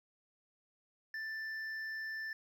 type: tone with hard clipping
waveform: triangle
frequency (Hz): 1768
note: A6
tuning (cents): +8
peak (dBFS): -40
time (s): 1.14-2.33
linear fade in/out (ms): 2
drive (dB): 8
effects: none